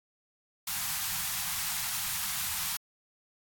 white band-stop noise, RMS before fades -33 dBFS, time 0.67-2.77 s, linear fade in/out 5 ms, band 200 to 750 Hz, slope 48 dB/octave, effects AAC 64 kbps

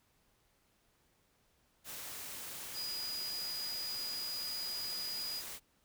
sine tone in noise, 4915 Hz, D#8, 22 cents flat, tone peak -38 dBFS, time 2.73-5.43 s, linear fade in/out 50 ms, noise white, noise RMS -45 dBFS, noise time 1.84-5.6 s, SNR +4 dB, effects pink hiss -73 dBFS RMS until 5.84 s

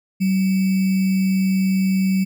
sine tone with sample-and-hold, 190.2 Hz, F#3, 48 cents sharp, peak -15 dBFS, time 0.2-2.25 s, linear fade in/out 20 ms, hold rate 2450 Hz, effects none

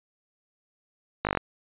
slowing click train, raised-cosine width 0.5 ms, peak -9 dBFS, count 7, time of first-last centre 1.25-1.373 s, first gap 19 ms, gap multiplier 1.03, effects resampled to 8000 Hz

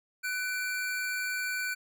square tone pair together, 1497.6 / 2349 Hz, F#6 / D7, +20 / 0 cents, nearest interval minor sixth, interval 780 cents, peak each -33 / -36 dBFS, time 0.23-1.75 s, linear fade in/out 20 ms, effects none

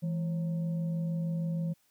sine tone with frequency modulation, 165.8 Hz, E3, 10 cents sharp, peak -29 dBFS, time 0.02-1.74 s, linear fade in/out 20 ms, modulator 378 Hz, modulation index 0.31, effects white hiss -70 dBFS RMS until 1.9 s

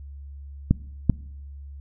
clicks, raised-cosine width 5 ms, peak -4 dBFS, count 2, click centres 0.71 / 1.097 s, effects noise-tail reverb RT60 0.8 s tail -23 dB re dry + added 70 Hz sine -37 dBFS peak until 1.8 s

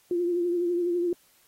sine tone with vibrato, 349.2 Hz, F4, in tune, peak -23 dBFS, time 0.11-1.13 s, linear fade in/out 2 ms, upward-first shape triangle, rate 12 Hz, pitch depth 49 cents each way, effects white hiss -62 dBFS RMS until 1.47 s + AAC 48 kbps

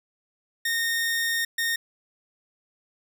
sawtooth tone bursts at uneven times, 1842 Hz, A#6, 21 cents flat, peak -20 dBFS, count 2, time 0.65-1.45 / 1.58-1.76 s, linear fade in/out 5 ms, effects none

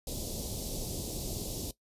pink band-stop noise, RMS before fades -37 dBFS, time 0.07-1.71 s, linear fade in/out 2 ms, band 610 to 4000 Hz, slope 24 dB/octave, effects noise-tail reverb RT60 0.1 s tail -17 dB re dry + resampled to 32000 Hz

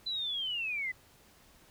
sine linear sweep, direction down, 4032 to 1975.5 Hz, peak -32 dBFS, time 0.06-0.92 s, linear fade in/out 10 ms, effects pink hiss -61 dBFS RMS until 1.7 s

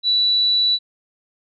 sine tone, 3948 Hz, B7, 1 cent flat, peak -14 dBFS, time 0.03-0.79 s, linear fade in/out 50 ms, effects none

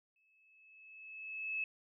sine tone with exponential growth, 2598 Hz, E7, 26 cents flat, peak -33 dBFS, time 0.16-1.64 s, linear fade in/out 2 ms, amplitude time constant 320 ms, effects none

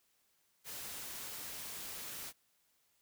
white noise, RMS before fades -45 dBFS, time 0.64-2.33 s, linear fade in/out 50 ms, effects white hiss -75 dBFS RMS until 3.01 s

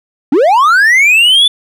triangle linear sweep, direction up, 245.6 to 3520 Hz, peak -3 dBFS, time 0.32-1.48 s, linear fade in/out 5 ms, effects none

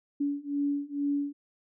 sine beating tone pair, 284.2 / 286.4 Hz, C#4 / D4, +43 / -43 cents, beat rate 2.2 Hz, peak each -31 / -30 dBFS, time 0.2-1.33 s, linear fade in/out 10 ms, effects none

